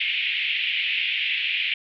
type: band-pass noise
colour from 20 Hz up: pink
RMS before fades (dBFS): -25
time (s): 0-1.74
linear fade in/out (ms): 5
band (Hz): 2200 to 3200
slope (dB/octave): 48
effects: none